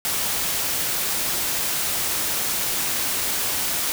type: noise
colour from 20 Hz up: white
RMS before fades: -24 dBFS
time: 0.05-3.92 s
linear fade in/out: 0 ms
effects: none